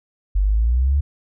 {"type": "exponential sweep", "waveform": "sine", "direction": "up", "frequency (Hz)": [46.25, 73.42], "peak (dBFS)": -14, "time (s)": [0.35, 1.01], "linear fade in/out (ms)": 10, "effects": []}